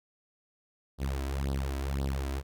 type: tone with flanger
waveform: sawtooth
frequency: 68.1 Hz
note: C#2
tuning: 30 cents flat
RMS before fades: -32 dBFS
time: 0.98-2.43 s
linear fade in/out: 50 ms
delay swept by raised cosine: 0.21 to 3.11 ms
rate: 1.9 Hz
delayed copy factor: +0.85
effects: none